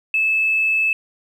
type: tone with tanh clipping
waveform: triangle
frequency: 2613 Hz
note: E7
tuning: 16 cents flat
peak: -15 dBFS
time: 0.14-0.93 s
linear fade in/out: 2 ms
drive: 3 dB
effects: none